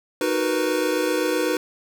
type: chord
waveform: square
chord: B major seventh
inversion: first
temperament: equal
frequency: 311.1 / 370 / 466.2 / 493.9 Hz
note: D#4 / F#4 / A#4 / B4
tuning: 0 / 0 / 0 / 0 cents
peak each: -26 / -27 / -30 / -25 dBFS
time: 0.21-1.57 s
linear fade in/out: 2 ms
effects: none